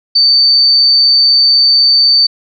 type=tone; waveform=sine; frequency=4568 Hz; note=D8; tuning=49 cents flat; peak=-5 dBFS; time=0.15-2.27 s; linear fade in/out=10 ms; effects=none